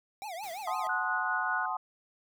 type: tone with vibrato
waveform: square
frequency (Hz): 754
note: F#5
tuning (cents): +32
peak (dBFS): -38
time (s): 0.22-0.87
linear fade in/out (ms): 0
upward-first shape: triangle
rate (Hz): 5.9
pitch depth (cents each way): 290
type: noise with exponential decay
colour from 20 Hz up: white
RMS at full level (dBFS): -47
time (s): 0.43-1.22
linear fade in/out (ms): 5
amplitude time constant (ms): 170
type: chord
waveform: sine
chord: F# diminished seventh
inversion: none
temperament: equal with one note detuned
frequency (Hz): 740 / 868.9 / 1046.5 / 1244.5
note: F#5 / A5 / C6 / Eb6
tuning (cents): 0 / -22 / 0 / 0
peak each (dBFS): -36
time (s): 0.67-1.77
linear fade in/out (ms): 5
type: tone with tremolo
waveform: sine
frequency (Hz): 1466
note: F#6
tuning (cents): -16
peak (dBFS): -29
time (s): 0.89-1.66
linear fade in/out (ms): 5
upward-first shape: triangle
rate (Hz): 5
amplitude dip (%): 40
effects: none